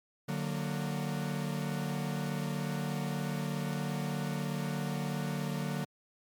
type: chord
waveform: 45% pulse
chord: D augmented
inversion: none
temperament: equal with one note detuned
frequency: 148.2 / 185 / 233.1 Hz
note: D3 / F#3 / A#3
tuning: +16 / 0 / 0 cents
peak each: -35 / -37 / -39 dBFS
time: 0.28-5.85 s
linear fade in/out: 10 ms
effects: MP3 96 kbps